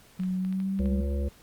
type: tone with pitch glide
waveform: sine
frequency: 185 to 195.89 Hz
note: F#3 to G3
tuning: 0 to -1 cents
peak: -26 dBFS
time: 0.19-1.01 s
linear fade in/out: 10 ms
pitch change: +99 cents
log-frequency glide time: 0.37-0.83 s
type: clicks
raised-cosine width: 0.3 ms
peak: -32 dBFS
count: 7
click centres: 0.199 / 0.235 / 0.449 / 0.526 / 0.602 / 0.79 / 0.858 s
type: harmonic tone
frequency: 70 Hz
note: C#2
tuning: 18 cents sharp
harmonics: 1 / 3 / 5 / 7 / 8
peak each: -26 / -36 / -40 / -40 / -41 dBFS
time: 0.79-1.29 s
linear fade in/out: 10 ms
effects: pink hiss -56 dBFS RMS until 1.42 s + Opus 48 kbps